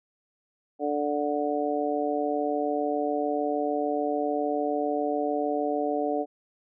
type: harmonic tone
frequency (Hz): 146.83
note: D3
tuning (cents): 0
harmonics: 2 / 3 / 4 / 5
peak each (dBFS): -30 / -30 / -30 / -30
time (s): 0.79-6.26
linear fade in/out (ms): 50
effects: none